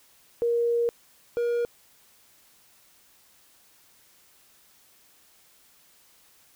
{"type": "tone pair in turn", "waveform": ["sine", "triangle"], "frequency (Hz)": [471, 475.1], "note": ["A#4", "A#4"], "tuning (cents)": [18, 33], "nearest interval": "unison", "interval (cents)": 15, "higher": "second", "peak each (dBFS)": -21, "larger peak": "neither", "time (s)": [[0.42, 0.89], [1.37, 1.65]], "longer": "first", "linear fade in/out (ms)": 0, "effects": ["white hiss -59 dBFS RMS until 6.55 s"]}